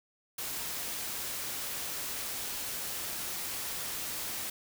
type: noise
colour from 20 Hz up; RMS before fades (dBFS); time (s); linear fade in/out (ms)
white; -37; 0.38-4.5; 5
effects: none